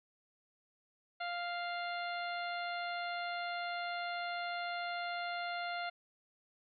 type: harmonic tone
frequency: 698.5 Hz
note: F5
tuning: in tune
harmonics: 1 / 2 / 3 / 4 / 5 / 6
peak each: -39 / -42 / -45 / -50 / -51 / -50 dBFS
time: 1.2-5.9 s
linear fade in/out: 10 ms
effects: none